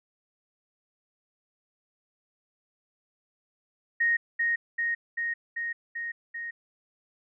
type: tone with echo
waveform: sine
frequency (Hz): 1864.7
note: A#6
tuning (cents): 0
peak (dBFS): -21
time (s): 4-4.17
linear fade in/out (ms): 10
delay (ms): 390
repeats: 6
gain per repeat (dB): -2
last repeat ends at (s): 6.51
effects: none